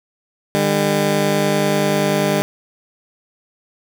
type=tone pair together; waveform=15% pulse; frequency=150.82 / 201.1 Hz; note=D3 / G3; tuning=+46 / +44 cents; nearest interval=perfect fourth; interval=498 cents; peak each=-13 / -11 dBFS; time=0.55-2.42 s; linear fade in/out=0 ms; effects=none

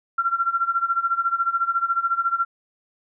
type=tone with tremolo; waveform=sine; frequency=1367 Hz; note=F6; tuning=37 cents flat; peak=-16 dBFS; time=0.18-2.45 s; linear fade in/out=5 ms; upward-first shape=sine; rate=14 Hz; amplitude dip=85%; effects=none

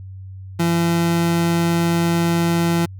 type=tone; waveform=30% pulse; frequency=169.3 Hz; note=E3; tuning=46 cents sharp; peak=-13 dBFS; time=0.59-2.86 s; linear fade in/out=10 ms; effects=added 95 Hz sine -32 dBFS peak until 2.99 s

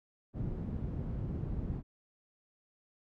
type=low-pass noise; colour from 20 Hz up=white; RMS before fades=-37 dBFS; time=0.33-1.83 s; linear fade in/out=50 ms; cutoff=150 Hz; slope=12 dB/octave; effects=none

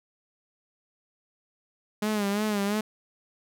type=tone with vibrato; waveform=sawtooth; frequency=206.9 Hz; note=G#3; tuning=6 cents flat; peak=-21 dBFS; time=2.02-2.81 s; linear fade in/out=5 ms; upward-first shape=sine; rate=2.9 Hz; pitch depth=71 cents each way; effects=none

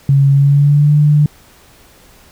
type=tone with pitch glide; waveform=sine; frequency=138.59 to 148.54 Hz; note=C#3 to D3; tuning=0 to +20 cents; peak=-6 dBFS; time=0.09-1.26 s; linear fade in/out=2 ms; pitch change=+120 cents; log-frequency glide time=0.32-0.94 s; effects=pink hiss -45 dBFS RMS until 2.31 s

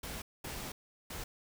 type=noise bursts at uneven times; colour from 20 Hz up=pink; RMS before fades=-42 dBFS; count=3; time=0.03-0.22 / 0.44-0.72 / 1.1-1.24 s; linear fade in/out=5 ms; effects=none

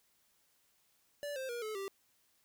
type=tone with pitch steps; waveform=square; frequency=580 / 525.8 / 476.6 / 432 / 391.6 Hz; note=D5 / C5 / A#4 / A4 / G4; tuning=-22 / +8 / +38 / -32 / -2 cents; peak=-39 dBFS; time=1.23-1.88 s; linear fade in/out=0 ms; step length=130 ms; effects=white hiss -73 dBFS RMS until 2.44 s

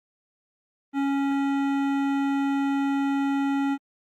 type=tone with hard clipping; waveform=sine; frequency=277.2 Hz; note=C#4; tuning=in tune; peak=-24 dBFS; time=0.93-3.78 s; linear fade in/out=50 ms; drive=15 dB; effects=Opus 32 kbps

